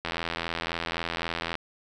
click train, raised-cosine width 0.3 ms, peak -13 dBFS, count 127, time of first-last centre 0.05-1.554 s, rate 83.8 Hz, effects none

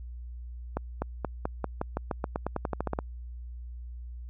accelerating click train, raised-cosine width 1 ms, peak -15 dBFS, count 18, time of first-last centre 0.77-2.989 s, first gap 250 ms, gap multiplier 0.91, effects added 60 Hz sine -38 dBFS peak until 4.29 s

